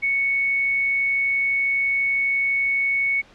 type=tone; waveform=sine; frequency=2217 Hz; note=C#7; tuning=in tune; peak=-18 dBFS; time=0.02-3.22 s; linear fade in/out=20 ms; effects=pink hiss -50 dBFS RMS until 3.34 s + low-pass 4000 Hz 12 dB/octave